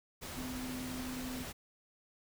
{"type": "tone in noise", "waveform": "sine", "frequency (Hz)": 254.1, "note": "B3", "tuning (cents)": 49, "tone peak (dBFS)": -40, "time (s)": [0.36, 1.44], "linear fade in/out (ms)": 20, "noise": "pink", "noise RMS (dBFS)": -44, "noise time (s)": [0.21, 1.53], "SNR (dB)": 1, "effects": []}